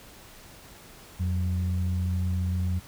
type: tone pair together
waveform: sine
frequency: 87.31 / 185 Hz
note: F2 / F#3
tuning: 0 / 0 cents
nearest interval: octave + minor second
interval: 1300 cents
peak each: -24 / -32 dBFS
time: 1.19-2.8 s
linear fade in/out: 20 ms
effects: tanh soft clip ceiling -17 dBFS + pink hiss -49 dBFS RMS until 2.87 s